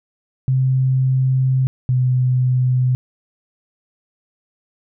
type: tone pair in turn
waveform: sine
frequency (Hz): 130.81 / 127.01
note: C3 / B2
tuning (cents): 0 / +49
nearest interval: minor second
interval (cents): 51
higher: first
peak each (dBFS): -13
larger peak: neither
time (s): 0.48-1.67 / 1.89-2.95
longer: first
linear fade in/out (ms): 0
effects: none